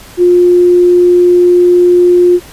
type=tone; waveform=sine; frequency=354.7 Hz; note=F4; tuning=27 cents sharp; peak=-3 dBFS; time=0.17-2.4 s; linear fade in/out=50 ms; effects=pink hiss -34 dBFS RMS until 2.52 s + resampled to 32000 Hz